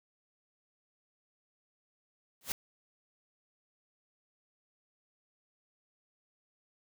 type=noise with exponential growth; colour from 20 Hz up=white; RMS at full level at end=-29 dBFS; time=2.41-2.52 s; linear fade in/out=1 ms; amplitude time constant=22 ms; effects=none